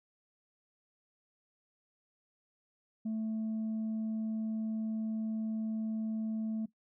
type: tone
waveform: sine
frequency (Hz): 220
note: A3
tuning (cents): 0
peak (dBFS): -30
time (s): 3.05-6.66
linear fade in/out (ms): 10
effects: noise-tail reverb RT60 0.1 s tail -17 dB re dry + tanh soft clip ceiling -31 dBFS